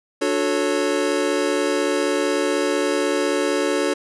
square chord, D major seventh, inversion none, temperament equal with one note detuned, 293.7 / 364.1 / 440 / 554.4 Hz, D4 / F#4 / A4 / C#5, 0 / -28 / 0 / 0 cents, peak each -25 dBFS, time 0.21-3.94 s, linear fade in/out 10 ms, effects resampled to 24000 Hz

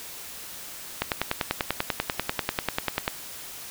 click train, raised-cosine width 0.3 ms, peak -7 dBFS, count 22, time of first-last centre 1.02-3.079 s, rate 10.2 Hz, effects white hiss -40 dBFS RMS until 3.7 s

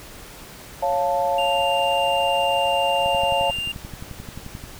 sine chord, Db augmented, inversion none, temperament equal, 554.4 / 698.5 / 880 Hz, Db5 / F5 / A5, 0 / 0 / 0 cents, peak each -23 dBFS, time 0.82-3.51 s, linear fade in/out 10 ms
triangle tone, 2794 Hz, F7, in tune, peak -23 dBFS, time 1.38-3.72 s, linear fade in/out 5 ms
click train, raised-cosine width 5 ms, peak -22 dBFS, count 19, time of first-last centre 3.06-4.639 s, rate 11.4 Hz
effects pink hiss -41 dBFS RMS until 4.79 s

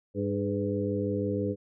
harmonic tone with a mistuned harmonic, 100 Hz, G2, 35 cents sharp, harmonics 1 / 2 / 3 / 4 / 5, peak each -33 / -33 / -33 / -33 / -33 dBFS, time 0.14-1.56 s, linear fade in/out 50 ms, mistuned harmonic 4, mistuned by +59 cents, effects none

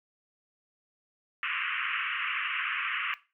white band-pass noise, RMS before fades -32 dBFS, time 1.43-3.14 s, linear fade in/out 0 ms, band 1100 to 2900 Hz, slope 96 dB/octave, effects noise-tail reverb RT60 0.3 s tail -18 dB re dry

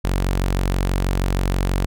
sawtooth tone, 46.25 Hz, F#1, in tune, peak -14 dBFS, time 0.04-1.86 s, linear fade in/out 10 ms, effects none

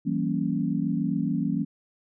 sine chord, E diminished seventh, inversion none, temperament equal with one note detuned, 164.81 / 191.74 / 233.1 / 277.2 Hz, E3 / G3 / Bb3 / Db4, 0 / -38 / 0 / 0 cents, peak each -29 dBFS, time 0.05-1.65 s, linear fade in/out 20 ms, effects none

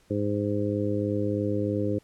harmonic tone, 103.1 Hz, G#2, 12 cents flat, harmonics 1 / 2 / 3 / 4 / 5, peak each -30 / -32 / -29 / -32 / -31 dBFS, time 0.1-1.99 s, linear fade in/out 10 ms, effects pink hiss -62 dBFS RMS until 2.03 s + low-pass 11000 Hz 12 dB/octave

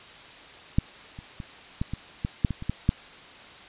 clicks, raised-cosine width 5 ms, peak -7 / -27 / -23 / -14 / -18 / -14 / -7 / -16 / -23 / -13 / -7 dBFS, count 11, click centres 0.785 / 1.189 / 1.402 / 1.815 / 1.936 / 2.249 / 2.448 / 2.507 / 2.624 / 2.696 / 2.891 s, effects white hiss -46 dBFS RMS until 3.68 s + resampled to 8000 Hz

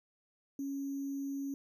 sine tone with sample-and-hold, 277.2 Hz, C#4, in tune, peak -35 dBFS, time 0.59-1.54 s, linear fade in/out 2 ms, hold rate 6300 Hz, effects none

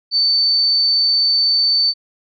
sine tone, 4538 Hz, C#8, 40 cents sharp, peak -12 dBFS, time 0.11-1.94 s, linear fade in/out 50 ms, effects none

